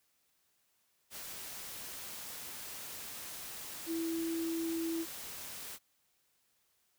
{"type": "tone in noise", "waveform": "sine", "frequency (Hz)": 329.6, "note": "E4", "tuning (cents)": 0, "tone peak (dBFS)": -33, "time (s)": [3.86, 5.06], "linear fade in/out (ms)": 50, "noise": "white", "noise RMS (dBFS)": -45, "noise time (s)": [1.1, 5.79], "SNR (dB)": 9, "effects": ["white hiss -75 dBFS RMS until 6.98 s"]}